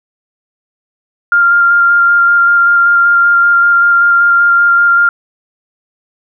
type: tone with vibrato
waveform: sine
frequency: 1396 Hz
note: F6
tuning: 1 cent flat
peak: -5 dBFS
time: 1.32-5.09 s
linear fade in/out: 2 ms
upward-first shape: square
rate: 5.2 Hz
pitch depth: 10 cents each way
effects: none